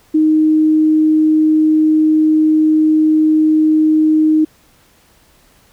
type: tone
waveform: sine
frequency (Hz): 311.1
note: D#4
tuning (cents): 0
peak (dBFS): -8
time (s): 0.14-4.45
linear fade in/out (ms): 10
effects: pink hiss -51 dBFS RMS until 5.72 s